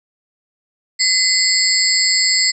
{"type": "tone cluster", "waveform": "sine", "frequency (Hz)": [2036, 4341, 4528, 5040, 7590], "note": ["C7", "C#8", "C#8", "D#8", "A#8"], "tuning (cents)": [-48, -37, 36, 21, 30], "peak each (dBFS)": -19, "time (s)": [0.99, 2.52], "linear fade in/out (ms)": 20, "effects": []}